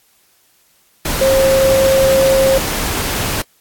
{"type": "tone in noise", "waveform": "sine", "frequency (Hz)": 535, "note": "C5", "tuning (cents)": 38, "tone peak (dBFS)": -9, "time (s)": [1.21, 2.58], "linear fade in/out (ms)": 5, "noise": "pink", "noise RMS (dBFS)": -19, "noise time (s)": [1.05, 3.42], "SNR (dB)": 7, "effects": ["white hiss -55 dBFS RMS until 3.6 s", "AAC 64 kbps"]}